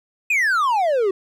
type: exponential sweep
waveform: triangle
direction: down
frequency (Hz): 2569 to 370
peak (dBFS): -14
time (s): 0.3-1.11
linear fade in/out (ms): 5
effects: none